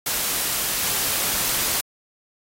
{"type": "noise", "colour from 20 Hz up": "white", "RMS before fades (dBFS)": -23, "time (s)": [0.06, 1.81], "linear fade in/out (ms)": 5, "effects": ["AAC 48 kbps"]}